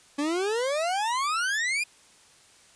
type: exponential sweep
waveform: 40% pulse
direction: up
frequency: 279.5 to 2489 Hz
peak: -24 dBFS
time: 0.18-1.84 s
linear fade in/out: 10 ms
effects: white hiss -56 dBFS RMS until 2.75 s + resampled to 22050 Hz